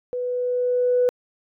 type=tone with level ramp; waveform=sine; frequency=495 Hz; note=B4; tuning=4 cents sharp; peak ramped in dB=-24 to -14 dBFS; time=0.13-1.09 s; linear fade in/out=0 ms; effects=tanh soft clip ceiling -10 dBFS